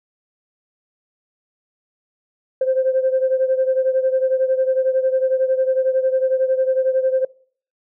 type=beating tone pair; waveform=sine; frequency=520 / 531 Hz; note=C5 / C5; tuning=-11 / +25 cents; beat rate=11 Hz; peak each=-16 / -20 dBFS; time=2.61-7.25 s; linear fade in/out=5 ms; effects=noise-tail reverb RT60 0.5 s tail -24 dB re dry + tanh soft clip ceiling -9 dBFS